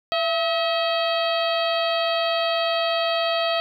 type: harmonic tone with a mistuned harmonic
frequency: 642 Hz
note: E5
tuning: 46 cents flat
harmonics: 1 / 2 / 3 / 4 / 5 / 6 / 7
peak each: -22 / -28 / -33 / -31 / -29 / -33 / -33 dBFS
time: 0.12-3.6 s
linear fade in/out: 0 ms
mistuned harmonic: 1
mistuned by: +76 cents
effects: 9-bit